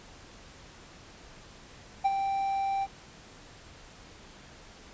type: tone with ADSR envelope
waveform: triangle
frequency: 784 Hz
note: G5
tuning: in tune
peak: -18 dBFS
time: 2.04-2.87 s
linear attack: 17 ms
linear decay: 33 ms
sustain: -7 dB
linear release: 39 ms
effects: pink hiss -51 dBFS RMS until 4.93 s + resampled to 16000 Hz